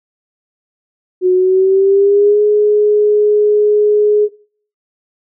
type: tone with pitch glide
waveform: sine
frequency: 366.8 to 418.9 Hz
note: F#4 to G#4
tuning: -15 to +15 cents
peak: -7 dBFS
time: 1.21-4.29 s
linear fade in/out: 50 ms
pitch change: +230 cents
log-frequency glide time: 1.34-2.42 s
effects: noise-tail reverb RT60 0.5 s tail -20 dB re dry